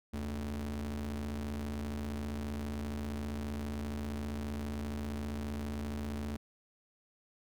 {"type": "ring-modulated tone", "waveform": "40% pulse", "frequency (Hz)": 71, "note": "C#2", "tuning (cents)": 42, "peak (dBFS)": -32, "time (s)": [0.13, 6.37], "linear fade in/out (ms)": 10, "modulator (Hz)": 150, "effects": []}